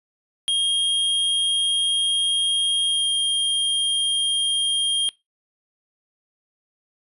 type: tone with pitch glide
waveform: square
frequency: 3239 to 3218 Hz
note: G#7 to G7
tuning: -44 to +45 cents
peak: -19 dBFS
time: 0.48-5.09 s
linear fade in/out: 0 ms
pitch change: -11 cents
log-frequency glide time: 2.86-3.06 s
effects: noise-tail reverb RT60 0.2 s tail -22 dB re dry + resampled to 32000 Hz